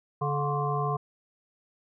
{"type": "harmonic tone with a mistuned harmonic", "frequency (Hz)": 143.7, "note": "D3", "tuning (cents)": -37, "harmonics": [1, 3, 5, 7, 8], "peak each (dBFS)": [-29, -33, -33, -31, -37], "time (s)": [0.21, 0.97], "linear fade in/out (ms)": 10, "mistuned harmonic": 7, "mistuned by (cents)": 78, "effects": []}